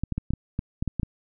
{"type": "clicks", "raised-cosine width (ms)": 5, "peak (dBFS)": -14, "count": 10, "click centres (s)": [0.036, 0.123, 0.18, 0.306, 0.336, 0.591, 0.825, 0.877, 0.997, 1.032], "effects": []}